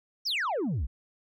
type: exponential sweep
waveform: sine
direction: down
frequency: 5920 to 51.91 Hz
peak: -24 dBFS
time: 0.25-0.87 s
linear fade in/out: 20 ms
effects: tanh soft clip ceiling -26 dBFS